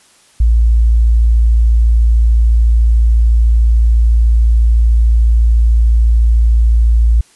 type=tone; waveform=sine; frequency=56.9 Hz; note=A#1; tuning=41 cents flat; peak=-6 dBFS; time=0.4-7.21 s; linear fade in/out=5 ms; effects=white hiss -48 dBFS RMS until 7.35 s + resampled to 24000 Hz